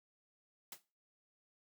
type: noise with exponential decay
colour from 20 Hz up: white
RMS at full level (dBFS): -43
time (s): 0.72-0.82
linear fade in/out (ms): 2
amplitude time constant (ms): 20
effects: noise-tail reverb RT60 0.3 s tail -17 dB re dry + high-pass 150 Hz 12 dB/octave